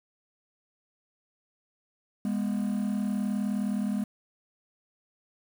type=tone pair together; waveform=triangle; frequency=204.8 / 244.2 Hz; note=G#3 / B3; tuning=-24 / -19 cents; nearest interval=minor third; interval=305 cents; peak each=-25 / -29 dBFS; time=2.25-4.04 s; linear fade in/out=2 ms; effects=tanh soft clip ceiling -19 dBFS + 8-bit